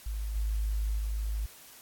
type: tone with level steps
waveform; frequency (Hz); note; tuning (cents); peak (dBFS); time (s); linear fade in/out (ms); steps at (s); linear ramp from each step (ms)
sine; 52.8; G#1; +29; -31 / -27 / -29; 0.06-1.46; 5; 0.35 / 0.98; 10
effects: white hiss -52 dBFS RMS until 1.81 s + AAC 64 kbps